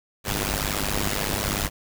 pink noise with amplitude modulation, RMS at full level -22 dBFS, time 0.24-1.7 s, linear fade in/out 50 ms, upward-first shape sine, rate 101 Hz, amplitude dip 95%, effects none

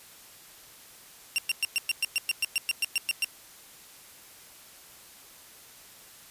sawtooth tone bursts, 2762 Hz, F7, 20 cents flat, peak -20 dBFS, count 15, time 1.36-3.245 s, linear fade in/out 0 ms, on 23 ms, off 110 ms, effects white hiss -51 dBFS RMS until 6.3 s + resampled to 32000 Hz

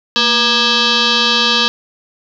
sine tone with frequency modulation, 228.8 Hz, A#3, 32 cents flat, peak -10 dBFS, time 0.16-1.68 s, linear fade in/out 0 ms, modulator 714 Hz, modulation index 6.3, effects none

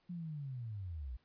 sine linear sweep, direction down, 180 to 56 Hz, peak -40 dBFS, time 0.09-1.17 s, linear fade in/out 10 ms, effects pink hiss -75 dBFS RMS until 1.24 s + resampled to 11025 Hz

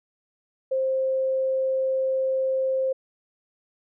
sine tone, 527 Hz, C5, 12 cents sharp, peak -21 dBFS, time 0.71-2.93 s, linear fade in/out 10 ms, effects none

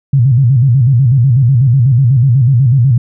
sine tone with vibrato, 127.2 Hz, C3, 48 cents flat, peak -5 dBFS, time 0.13-2.98 s, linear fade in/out 5 ms, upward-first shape square, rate 8.1 Hz, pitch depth 140 cents each way, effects none

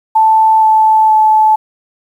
sine tone with pitch steps, 880 / 873.4 / 866.9 Hz, A5 / A5 / A5, 0 / -13 / -26 cents, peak -5 dBFS, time 0.15-1.56 s, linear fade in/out 10 ms, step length 470 ms, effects 7-bit

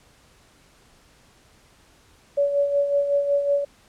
sine tone with tremolo, 568 Hz, C#5, 42 cents sharp, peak -16 dBFS, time 2.37-3.65 s, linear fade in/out 10 ms, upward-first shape sine, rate 5.4 Hz, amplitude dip 55%, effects pink hiss -56 dBFS RMS until 3.88 s + low-pass 10000 Hz 12 dB/octave

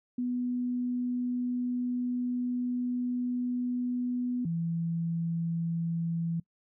sine tone pair in turn, 246.9 / 166.89 Hz, B3 / E3, 0 / +22 cents, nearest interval perfect fifth, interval 678 cents, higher first, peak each -28 dBFS, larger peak neither, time 0.18-4.45 / 4.45-6.4 s, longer first, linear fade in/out 5 ms, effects noise-tail reverb RT60 0.1 s tail -23 dB re dry

